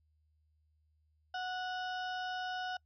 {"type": "harmonic tone with a mistuned harmonic", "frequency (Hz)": 736, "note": "F#5", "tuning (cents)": -9, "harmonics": [1, 2, 4, 5, 6, 7, 8], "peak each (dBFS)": [-38, -41, -47, -53, -61, -52, -63], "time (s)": [1.34, 2.77], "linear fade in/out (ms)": 5, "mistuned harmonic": 8, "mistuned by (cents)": -29, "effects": ["noise-tail reverb RT60 0.1 s tail -26 dB re dry", "added 77 Hz sine -70 dBFS peak until 2.85 s"]}